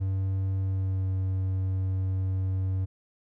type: tone with pitch glide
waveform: triangle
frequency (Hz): 95.8 to 94.48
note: G2 to F#2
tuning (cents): -39 to +37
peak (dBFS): -23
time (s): 0-2.86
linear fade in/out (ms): 20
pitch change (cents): -24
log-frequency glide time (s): 0.6-1.11
effects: none